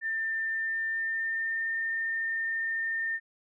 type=tone with pitch glide; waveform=sine; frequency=1793 to 1812.8 Hz; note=A6 to A#6; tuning=+32 to -49 cents; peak=-28 dBFS; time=0.01-3.2 s; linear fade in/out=50 ms; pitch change=+19 cents; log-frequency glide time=0.41-1.72 s; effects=none